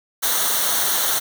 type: noise with comb filter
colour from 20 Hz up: white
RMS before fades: -20 dBFS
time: 0.22-1.2 s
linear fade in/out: 20 ms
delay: 0.4 ms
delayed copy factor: -0.7
effects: none